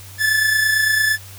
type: tone pair together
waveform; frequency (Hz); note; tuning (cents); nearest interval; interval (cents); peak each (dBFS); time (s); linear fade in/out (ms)
45% pulse; 1711.1 / 1740; A6 / A6; -49 / -20; unison; 29; -23 / -15; 0.18-1.18; 50
effects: added 96 Hz sine -38 dBFS peak until 1.38 s + white hiss -41 dBFS RMS until 1.38 s